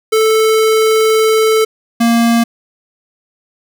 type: tone pair in turn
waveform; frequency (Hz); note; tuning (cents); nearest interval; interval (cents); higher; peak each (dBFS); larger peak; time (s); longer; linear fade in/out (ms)
square; 439.3 / 232.7; A4 / A#3; -3 / -3; major seventh; 1100; first; -9; neither; 0.12-1.65 / 2-2.44; first; 10
effects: none